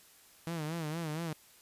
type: tone with vibrato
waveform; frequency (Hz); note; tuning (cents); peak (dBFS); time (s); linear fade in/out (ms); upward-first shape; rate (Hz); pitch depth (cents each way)
sawtooth; 160; D#3; +49; -31; 0.47-1.33; 0; sine; 4.3; 110
effects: white hiss -60 dBFS RMS until 1.61 s + resampled to 32000 Hz